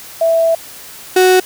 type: tone pair in turn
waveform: sine / 35% pulse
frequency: 659.3 / 370 Hz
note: E5 / F#4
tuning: 0 / 0 cents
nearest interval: minor seventh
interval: 1000 cents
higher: first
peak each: -9 / -5 dBFS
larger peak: second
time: 0.21-0.55 / 1.16-1.4 s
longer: first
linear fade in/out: 5 ms
effects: white hiss -34 dBFS RMS until 1.45 s